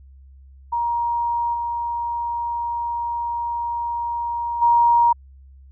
sine tone with level steps, 944 Hz, A#5, 22 cents sharp, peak -19 / -22 / -12 dBFS, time 0.72-5.13 s, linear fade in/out 10 ms, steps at 1.53 / 4.61 s, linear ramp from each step 20 ms, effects added 67 Hz sine -43 dBFS peak until 5.71 s

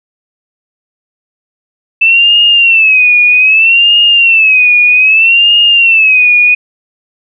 sine tone with vibrato, 2637 Hz, E7, in tune, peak -3 dBFS, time 2.01-6.55 s, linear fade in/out 10 ms, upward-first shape sine, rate 0.63 Hz, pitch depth 130 cents each way, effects none

